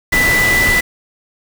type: tone in noise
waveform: sine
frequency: 1985 Hz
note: B6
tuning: 8 cents sharp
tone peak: -11 dBFS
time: 0.12-0.81 s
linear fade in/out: 10 ms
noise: pink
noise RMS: -18 dBFS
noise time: 0.12-0.81 s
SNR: +4 dB
effects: none